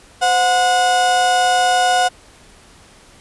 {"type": "tone pair together", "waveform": "35% pulse", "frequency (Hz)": [515.5, 729], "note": ["C5", "F#5"], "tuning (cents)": [-26, -26], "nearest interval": "tritone", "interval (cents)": 600, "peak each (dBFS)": [-22, -11], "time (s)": [0.21, 2.09], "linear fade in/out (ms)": 20, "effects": ["pink hiss -46 dBFS RMS until 3.2 s", "resampled to 24000 Hz"]}